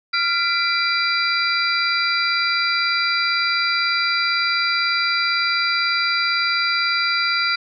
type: tone cluster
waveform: sine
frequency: 1388 / 2011 / 2360 / 3971 / 4762 Hz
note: F6 / B6 / D7 / B7 / D8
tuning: -11 / +31 / +8 / +9 / +23 cents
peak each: -21 / -27 / -24 / -27 / -23 dBFS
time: 0.13-7.56 s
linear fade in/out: 10 ms
effects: none